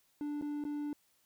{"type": "tone with dropouts", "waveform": "triangle", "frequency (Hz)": 293.7, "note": "D4", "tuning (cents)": 0, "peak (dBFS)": -33, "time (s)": [0.21, 0.93], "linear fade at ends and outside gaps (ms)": 1, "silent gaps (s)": [[0.413, 0.423], [0.64, 0.651]], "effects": ["white hiss -72 dBFS RMS until 1.25 s"]}